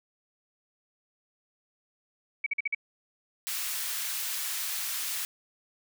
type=tone bursts; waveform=sine; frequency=2273 Hz; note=C#7; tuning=43 cents sharp; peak=-25 dBFS; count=5; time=2.44-2.748 s; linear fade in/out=5 ms; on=24 ms; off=47 ms
type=high-pass noise; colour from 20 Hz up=white; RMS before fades=-33 dBFS; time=3.47-5.25 s; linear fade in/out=0 ms; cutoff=1300 Hz; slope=12 dB/octave
effects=none